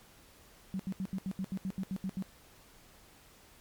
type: tone bursts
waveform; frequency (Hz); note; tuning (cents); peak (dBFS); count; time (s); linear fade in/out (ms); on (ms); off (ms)
sine; 190; F#3; +46; -32; 12; 0.74-2.224; 0; 54; 76
effects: pink hiss -59 dBFS RMS until 3.6 s + MP3 96 kbps